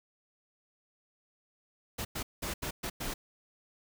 pink noise bursts at uneven times, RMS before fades -36 dBFS, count 6, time 1.98-2.05 / 2.15-2.23 / 2.42-2.54 / 2.62-2.71 / 2.83-2.9 / 3-3.14 s, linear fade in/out 10 ms, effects none

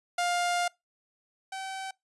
sawtooth tone pair in turn, 704 / 768.1 Hz, F5 / G5, +14 / -35 cents, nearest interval major second, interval 151 cents, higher second, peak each -22 / -31 dBFS, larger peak first, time 0.18-0.68 / 1.52-1.91 s, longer first, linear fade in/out 5 ms, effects noise-tail reverb RT60 0.2 s tail -25 dB re dry + resampled to 24000 Hz

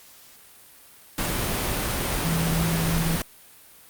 sine tone in noise, 164.81 Hz, E3, in tune, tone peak -23 dBFS, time 2.25-3.16 s, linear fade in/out 2 ms, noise pink, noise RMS -26 dBFS, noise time 1.18-3.22 s, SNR 0 dB, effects white hiss -50 dBFS RMS until 3.89 s + Opus 48 kbps

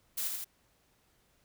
blue noise with echo, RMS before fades -34 dBFS, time 0.17-0.28 s, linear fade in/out 10 ms, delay 83 ms, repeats 2, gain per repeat -3 dB, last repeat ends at 0.446 s, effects pink hiss -70 dBFS RMS until 1.44 s

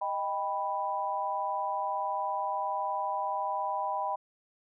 sine chord, Eb augmented, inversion none, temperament equal with one note detuned, 622.3 / 790.8 / 987.8 Hz, Eb5 / G5 / B5, 0 / +15 / 0 cents, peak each -37 / -33 / -32 dBFS, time 0.01-4.16 s, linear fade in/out 10 ms, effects none

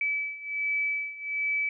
sine beating tone pair, 2299 / 2300.3 Hz, D7 / D7, -37 / -37 cents, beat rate 1.3 Hz, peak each -32 / -29 dBFS, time 0.01-1.69 s, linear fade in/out 2 ms, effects none

